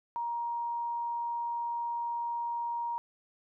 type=tone; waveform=sine; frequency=942 Hz; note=A#5; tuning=18 cents sharp; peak=-31 dBFS; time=0.16-2.98 s; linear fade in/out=0 ms; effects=none